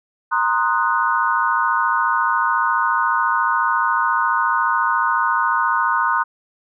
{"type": "chord", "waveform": "sine", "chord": "C half-diminished seventh", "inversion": "third", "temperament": "equal", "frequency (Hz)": [932.3, 1046.5, 1244.5, 1480], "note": ["Bb5", "C6", "Eb6", "Gb6"], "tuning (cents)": [0, 0, 0, 0], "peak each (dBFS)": -21, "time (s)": [0.31, 6.24], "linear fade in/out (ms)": 20, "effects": []}